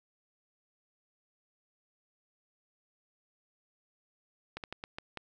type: slowing click train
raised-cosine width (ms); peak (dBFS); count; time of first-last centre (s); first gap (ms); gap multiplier
0.3; -23; 6; 4.57-5.173; 68; 1.29
effects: none